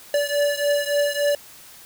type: beating tone pair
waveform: square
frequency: 577 / 580.5 Hz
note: D5 / D5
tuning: -31 / -20 cents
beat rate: 3.5 Hz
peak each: -22 / -24 dBFS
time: 0.14-1.35 s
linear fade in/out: 2 ms
effects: white hiss -45 dBFS RMS until 1.85 s